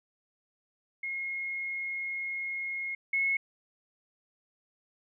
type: tone pair in turn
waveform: sine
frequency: 2155 / 2181 Hz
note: C#7 / C#7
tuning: -49 / -29 cents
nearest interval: unison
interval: 20 cents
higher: second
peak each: -32 / -25 dBFS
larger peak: second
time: 1.03-2.95 / 3.13-3.37 s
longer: first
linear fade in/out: 5 ms
effects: none